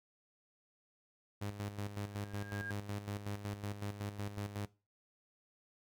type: tone with tremolo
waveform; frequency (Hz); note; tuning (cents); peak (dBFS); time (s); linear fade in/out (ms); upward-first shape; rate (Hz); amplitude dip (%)
sawtooth; 102.1; G#2; -29; -34; 1.41-4.66; 10; square; 5.4; 65
type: tone with exponential growth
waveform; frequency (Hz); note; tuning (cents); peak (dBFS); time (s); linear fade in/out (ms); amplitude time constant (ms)
sine; 1617; G#6; -47; -38; 1.97-2.71; 2; 160
effects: noise-tail reverb RT60 0.3 s tail -20 dB re dry